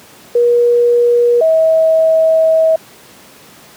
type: tone pair in turn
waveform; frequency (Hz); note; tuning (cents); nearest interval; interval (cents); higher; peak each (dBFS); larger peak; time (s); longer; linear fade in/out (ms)
sine; 479 / 643.1; A#4 / E5; +47 / -43; perfect fourth; 510; second; -7; neither; 0.35-1.41 / 1.41-2.76; second; 5
effects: pink hiss -40 dBFS RMS until 3.76 s + high-pass 150 Hz 12 dB/octave